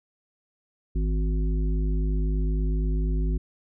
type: harmonic tone with a mistuned harmonic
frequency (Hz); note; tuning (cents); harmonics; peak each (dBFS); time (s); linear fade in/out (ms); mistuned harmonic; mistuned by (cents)
52; G#1; +3; 1 / 3 / 5 / 7; -22 / -32 / -36 / -39; 0.95-3.38; 10; 3; +49
effects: none